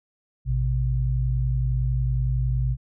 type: tone pair together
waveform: sine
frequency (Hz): 56.64 / 127.5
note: A#1 / C3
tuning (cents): -49 / -44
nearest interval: octave + major second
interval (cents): 1405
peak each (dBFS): -23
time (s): 0.45-2.77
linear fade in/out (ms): 50
effects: none